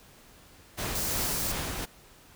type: noise with tremolo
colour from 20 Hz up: pink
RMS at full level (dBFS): -32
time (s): 0.77-1.86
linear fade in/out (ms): 20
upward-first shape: triangle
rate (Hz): 2.8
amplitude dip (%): 35
type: high-pass noise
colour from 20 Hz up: white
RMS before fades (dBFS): -32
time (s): 0.95-1.52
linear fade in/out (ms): 5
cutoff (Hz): 4100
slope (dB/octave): 48
effects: pink hiss -55 dBFS RMS until 2.35 s